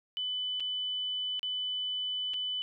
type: tone with dropouts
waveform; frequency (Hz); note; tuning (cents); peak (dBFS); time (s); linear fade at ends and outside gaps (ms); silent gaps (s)
sine; 3000; F#7; +23; -31; 0.17-2.62; 0; 0.599-0.604 / 1.394-1.43 / 2.336-2.341
effects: none